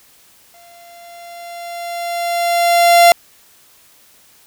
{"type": "tone with exponential growth", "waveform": "45% pulse", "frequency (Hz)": 690, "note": "F5", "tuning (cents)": -21, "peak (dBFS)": -4, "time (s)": [0.54, 3.12], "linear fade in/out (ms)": 1, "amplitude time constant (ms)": 560, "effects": ["white hiss -49 dBFS RMS until 4.46 s"]}